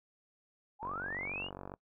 sine linear sweep, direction up, 784 to 2960 Hz, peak -37 dBFS, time 0.79-1.5 s, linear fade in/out 50 ms
click train, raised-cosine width 1 ms, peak -29 dBFS, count 44, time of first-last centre 0.83-1.739 s, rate 47.3 Hz
effects noise-tail reverb RT60 0.1 s tail -23 dB re dry

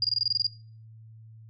sine tone bursts, 4831 Hz, D8, 48 cents sharp, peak -21 dBFS, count 10, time 0.02-0.468 s, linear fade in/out 2 ms, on 25 ms, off 22 ms, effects noise-tail reverb RT60 0.4 s tail -19 dB re dry + added 111 Hz sine -46 dBFS peak until 1.49 s

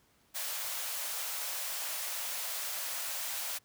white high-pass noise, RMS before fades -37 dBFS, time 0.34-3.59 s, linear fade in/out 20 ms, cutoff 520 Hz, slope 48 dB/octave, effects pink hiss -68 dBFS RMS until 3.64 s + high-pass 60 Hz 12 dB/octave

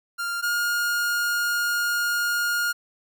45% pulse tone pair in turn, 1396.9 / 1421.3 Hz, F6 / F6, 0 / +30 cents, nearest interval unison, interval 30 cents, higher second, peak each -26 / -22 dBFS, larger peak second, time 0.18-0.42 / 0.42-2.73 s, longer second, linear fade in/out 20 ms, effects none

